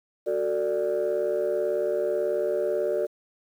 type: chord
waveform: sine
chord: D major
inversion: first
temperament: equal with one note detuned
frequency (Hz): 370 / 448.2 / 587.3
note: F#4 / A4 / D5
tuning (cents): 0 / +32 / 0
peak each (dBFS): -27 / -27 / -25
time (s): 0.26-3.07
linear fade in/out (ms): 20
effects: tanh soft clip ceiling -18 dBFS + 9-bit